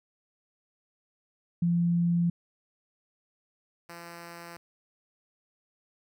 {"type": "tone pair in turn", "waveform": ["sine", "5% pulse"], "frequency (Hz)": [171.8, 170.61], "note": ["F3", "F3"], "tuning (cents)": [-28, -40], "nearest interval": "unison", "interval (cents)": 12, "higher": "first", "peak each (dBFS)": [-22, -31], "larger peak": "first", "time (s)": [[1.62, 2.3], [3.89, 4.57]], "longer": "neither", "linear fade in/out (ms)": 5, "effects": []}